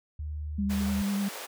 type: tone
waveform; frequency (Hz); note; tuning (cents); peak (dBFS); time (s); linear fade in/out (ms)
sine; 75.4; D2; +46; -32; 0.19-1.02; 5
type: tone with vibrato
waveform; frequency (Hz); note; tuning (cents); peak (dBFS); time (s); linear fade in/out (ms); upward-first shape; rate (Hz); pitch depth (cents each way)
sine; 200; G3; +35; -26; 0.58-1.29; 10; triangle; 10; 26
type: high-pass noise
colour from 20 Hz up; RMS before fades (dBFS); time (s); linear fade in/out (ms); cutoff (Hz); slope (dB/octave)
pink; -40; 0.69-1.47; 20; 410; 24
effects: none